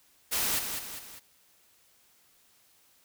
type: noise with echo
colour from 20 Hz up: white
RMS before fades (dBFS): -29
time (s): 0.31-0.6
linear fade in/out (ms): 20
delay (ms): 200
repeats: 3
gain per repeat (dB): -6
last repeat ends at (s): 1.2
effects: white hiss -64 dBFS RMS until 3.04 s